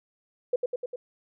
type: tone with echo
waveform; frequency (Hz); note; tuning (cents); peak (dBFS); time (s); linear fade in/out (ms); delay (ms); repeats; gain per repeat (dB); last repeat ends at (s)
sine; 495.9; B4; +7; -20; 0.53-0.56; 5; 100; 4; -3; 0.96
effects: none